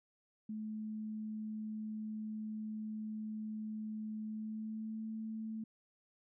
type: tone with pitch glide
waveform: sine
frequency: 215.9 to 220.2 Hz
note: A3 to A3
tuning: -33 to +2 cents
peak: -39 dBFS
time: 0.49-5.64 s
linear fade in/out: 5 ms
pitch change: +35 cents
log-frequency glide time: 4.25-5.06 s
effects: none